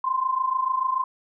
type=tone pair together; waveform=sine; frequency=1023 / 1049.9 Hz; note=C6 / C6; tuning=-39 / +6 cents; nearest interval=unison; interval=45 cents; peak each=-26 / -23 dBFS; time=0.04-1.04 s; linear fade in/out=5 ms; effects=none